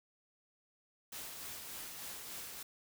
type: noise with tremolo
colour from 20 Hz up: white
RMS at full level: -45 dBFS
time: 1.12-2.63 s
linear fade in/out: 5 ms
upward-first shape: sine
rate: 3.4 Hz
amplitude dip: 30%
effects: none